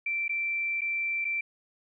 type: tone with dropouts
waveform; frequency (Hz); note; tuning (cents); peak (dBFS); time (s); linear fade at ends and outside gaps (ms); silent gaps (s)
sine; 2344; D7; -4; -27; 0.06-1.41; 5; 0.281-0.293 / 0.809-0.816 / 1.246-1.25
effects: none